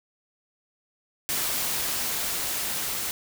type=noise with level ramp; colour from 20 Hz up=white; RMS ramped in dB=-27 to -30 dBFS; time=1.29-3.11 s; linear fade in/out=0 ms; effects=none